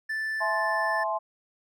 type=tone; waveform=triangle; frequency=1760 Hz; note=A6; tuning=in tune; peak=-26 dBFS; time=0.09-1.04 s; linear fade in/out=10 ms
type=chord; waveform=sine; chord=E augmented; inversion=none; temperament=equal with one note detuned; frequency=659.3 / 852.5 / 1046.5 Hz; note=E5 / G#5 / B#5; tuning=0 / +45 / 0 cents; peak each=-30 dBFS; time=0.4-1.19 s; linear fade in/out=20 ms
effects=none